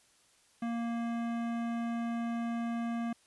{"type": "tone with hard clipping", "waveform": "sine", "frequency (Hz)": 233.1, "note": "A#3", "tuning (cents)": 0, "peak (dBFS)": -34, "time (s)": [0.62, 3.13], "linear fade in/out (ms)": 5, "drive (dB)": 16, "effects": ["white hiss -66 dBFS RMS until 3.26 s", "resampled to 24000 Hz"]}